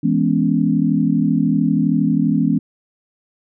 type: chord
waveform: sine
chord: C# minor seventh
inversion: first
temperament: equal with one note detuned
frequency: 164.81 / 207.7 / 246.9 / 279.6 Hz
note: E3 / G#3 / B3 / C#4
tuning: 0 / 0 / 0 / +15 cents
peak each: -19 dBFS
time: 0.03-2.59 s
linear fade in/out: 10 ms
effects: none